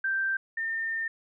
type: tone pair in turn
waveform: sine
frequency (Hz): 1568 / 1810.5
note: G6 / A6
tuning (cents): 0 / +49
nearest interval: major second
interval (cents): 249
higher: second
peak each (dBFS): -25 / -28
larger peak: first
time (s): 0.04-0.37 / 0.57-1.08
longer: second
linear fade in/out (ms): 5
effects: none